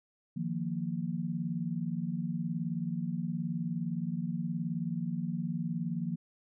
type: chord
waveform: sine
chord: Eb suspended second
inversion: none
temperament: equal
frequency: 155.56 / 174.61 / 233.1 Hz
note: Eb3 / F3 / Bb3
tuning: 0 / 0 / 0 cents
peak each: -37 / -34 / -37 dBFS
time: 0.36-6.16 s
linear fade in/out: 10 ms
effects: none